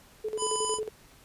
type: tone with tremolo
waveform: sine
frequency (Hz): 431.7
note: A4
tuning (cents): -33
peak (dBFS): -28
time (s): 0.24-0.89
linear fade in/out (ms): 10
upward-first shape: square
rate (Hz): 11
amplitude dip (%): 75
type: harmonic tone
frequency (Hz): 998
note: B5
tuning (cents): +18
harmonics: 1 / 3 / 5 / 7 / 9 / 10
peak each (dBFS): -32 / -37 / -41 / -34 / -37 / -39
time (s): 0.37-0.8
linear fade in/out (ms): 50
effects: pink hiss -56 dBFS RMS until 1.24 s + resampled to 32000 Hz